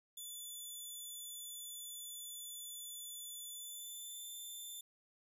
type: tone with pitch glide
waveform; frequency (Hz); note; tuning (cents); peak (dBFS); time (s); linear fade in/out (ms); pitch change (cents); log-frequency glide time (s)
10% pulse; 3480 to 3543; A7 to A7; -20 to +11; -39; 0.17-4.81; 5; +31; 3.5-4.28
effects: 12-bit